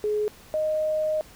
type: tone pair in turn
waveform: sine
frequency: 421.7 / 619.3 Hz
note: G#4 / D#5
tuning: +26 / -8 cents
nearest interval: perfect fifth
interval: 666 cents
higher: second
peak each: -22 dBFS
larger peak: neither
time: 0.04-0.28 / 0.54-1.21 s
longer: second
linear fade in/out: 0 ms
effects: pink hiss -50 dBFS RMS until 1.35 s